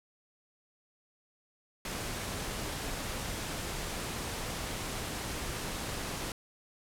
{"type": "noise", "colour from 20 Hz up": "pink", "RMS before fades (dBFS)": -37, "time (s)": [1.85, 6.32], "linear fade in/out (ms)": 2, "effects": ["low-pass 12000 Hz 12 dB/octave"]}